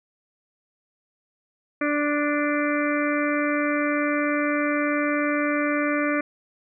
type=harmonic tone; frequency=293.7 Hz; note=D4; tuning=in tune; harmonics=1 / 2 / 4 / 5 / 6 / 7 / 8; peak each=-24 / -27 / -30 / -31 / -32 / -32 / -33 dBFS; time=1.81-6.21 s; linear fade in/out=5 ms; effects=none